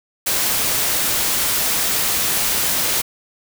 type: noise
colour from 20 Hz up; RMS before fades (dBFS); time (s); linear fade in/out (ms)
white; -19; 0.26-3.02; 10
effects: none